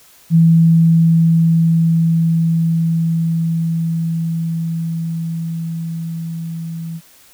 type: tone with level ramp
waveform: sine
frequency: 164.81 Hz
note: E3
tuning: in tune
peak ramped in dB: -6 to -23 dBFS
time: 0.3-7.01 s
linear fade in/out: 50 ms
effects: white hiss -47 dBFS RMS until 7.33 s